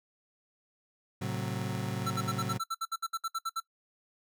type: chord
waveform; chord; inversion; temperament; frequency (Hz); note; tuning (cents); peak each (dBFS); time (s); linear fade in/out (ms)
35% pulse; F# diminished; first; just; 111 / 133.2 / 185; A2 / C3 / F#3; +16 / +31 / 0; -35; 1.21-2.58; 10
type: tone bursts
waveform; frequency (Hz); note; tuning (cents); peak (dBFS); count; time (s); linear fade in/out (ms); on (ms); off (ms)
square; 1337; E6; +24; -31; 15; 2.06-3.603; 10; 45; 62
effects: noise-tail reverb RT60 0.1 s tail -19 dB re dry